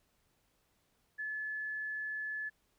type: tone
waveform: sine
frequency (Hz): 1723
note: A6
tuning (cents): -37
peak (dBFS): -36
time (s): 1.18-2.5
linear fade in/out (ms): 20
effects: pink hiss -75 dBFS RMS until 2.78 s